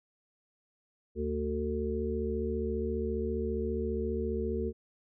harmonic tone, 74.8 Hz, D2, 32 cents sharp, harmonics 1 / 3 / 5 / 6, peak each -35 / -36 / -35 / -35 dBFS, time 1.15-4.73 s, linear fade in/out 50 ms, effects none

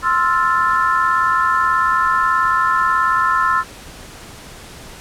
sine chord, F major seventh, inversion second, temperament equal, 1046.5 / 1318.5 / 1396.9 / 1760 Hz, C6 / E6 / F6 / A6, 0 / 0 / 0 / 0 cents, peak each -17 / -17 / -21 / -22 dBFS, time 0.02-3.64 s, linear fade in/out 50 ms, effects pink hiss -37 dBFS RMS until 5 s + low-pass 11000 Hz 12 dB/octave

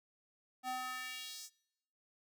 square tone with high-pass filter sweep, 254.6 Hz, C4, 47 cents flat, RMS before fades -43 dBFS, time 0.63-1.5 s, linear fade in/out 50 ms, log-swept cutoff 590 to 6600 Hz, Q 2, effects noise-tail reverb RT60 0.9 s tail -26 dB re dry

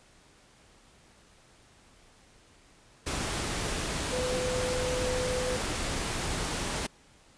sine tone in noise, 504 Hz, B4, 35 cents sharp, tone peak -30 dBFS, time 4.12-5.57 s, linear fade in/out 10 ms, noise pink, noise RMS -32 dBFS, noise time 3.06-6.87 s, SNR -1 dB, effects pink hiss -59 dBFS RMS until 7.37 s + resampled to 22050 Hz

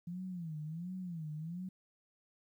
sine tone with vibrato, 168.1 Hz, E3, 34 cents sharp, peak -39 dBFS, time 0.07-1.69 s, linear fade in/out 5 ms, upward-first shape sine, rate 1.4 Hz, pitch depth 180 cents each way, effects 12-bit

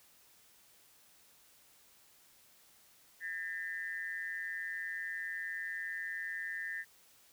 sine tone with amplitude modulation, 1810 Hz, A6, 48 cents sharp, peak -33 dBFS, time 3.2-6.85 s, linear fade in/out 50 ms, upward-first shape sine, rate 180 Hz, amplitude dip 95%, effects white hiss -64 dBFS RMS until 7.32 s

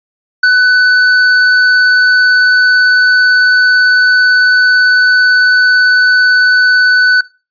triangle tone with hard clipping, 1497 Hz, F#6, 20 cents sharp, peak -6 dBFS, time 0.43-7.21 s, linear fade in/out 5 ms, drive 13 dB, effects noise-tail reverb RT60 0.3 s tail -21 dB re dry + resampled to 11025 Hz

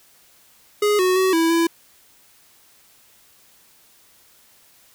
square tone with pitch steps, 416.1 / 368.7 / 376.2 / 328.8 / 333.5 Hz, G#4 / F#4 / F#4 / E4 / E4, +3 / -6 / +29 / -4 / +20 cents, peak -16 dBFS, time 0.82-1.67 s, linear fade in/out 5 ms, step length 170 ms, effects white hiss -54 dBFS RMS until 4.94 s

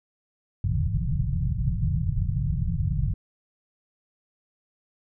white low-pass noise, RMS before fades -25 dBFS, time 0.64-3.14 s, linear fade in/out 2 ms, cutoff 170 Hz, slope 96 dB/octave, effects none

